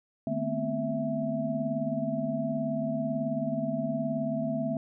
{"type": "tone cluster", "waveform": "sine", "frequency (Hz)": [151.2, 218.6, 237.9, 256.6, 659], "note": ["D#3", "A3", "A#3", "C4", "E5"], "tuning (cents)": [-49, -11, 35, -34, -1], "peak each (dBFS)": [-36, -34, -35, -34, -32], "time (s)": [0.27, 4.77], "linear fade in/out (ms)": 2, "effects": []}